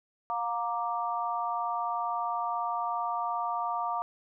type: chord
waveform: sine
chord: Bb major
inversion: second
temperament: equal with one note detuned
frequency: 709.4 / 932.3 / 1174.7 Hz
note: F5 / Bb5 / D6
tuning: +27 / 0 / 0 cents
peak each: -33 dBFS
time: 0.3-4.02 s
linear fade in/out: 0 ms
effects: none